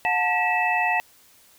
sine tone cluster, 723 / 883 / 1925 / 2626 Hz, F#5 / A5 / B6 / E7, -40 / +6 / -45 / -7 cents, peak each -25 dBFS, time 0.05-1 s, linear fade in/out 0 ms, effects white hiss -55 dBFS RMS until 1.58 s

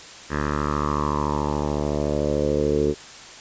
10% pulse tone with low-pass filter sweep, 73.7 Hz, D2, 7 cents sharp, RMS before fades -23 dBFS, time 0.29-2.95 s, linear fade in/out 50 ms, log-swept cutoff 1600 to 410 Hz, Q 4.8, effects white hiss -41 dBFS RMS until 3.4 s + resampled to 16000 Hz

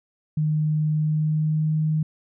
sine tone with pitch glide, 153.5 to 155.46 Hz, D#3 to D#3, -23 to -1 cents, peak -19 dBFS, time 0.37-2.03 s, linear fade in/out 5 ms, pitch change +22 cents, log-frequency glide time 0.94-1.74 s, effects none

